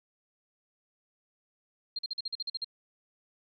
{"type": "tone bursts", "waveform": "sine", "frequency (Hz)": 4200, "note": "C8", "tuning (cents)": 6, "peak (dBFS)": -31, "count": 10, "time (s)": [1.96, 2.645], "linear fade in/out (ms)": 5, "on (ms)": 28, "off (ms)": 45, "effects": []}